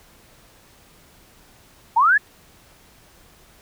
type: linear sweep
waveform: sine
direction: up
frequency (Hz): 850 to 1769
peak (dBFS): -12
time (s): 1.96-2.18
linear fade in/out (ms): 10
effects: pink hiss -52 dBFS RMS until 3.61 s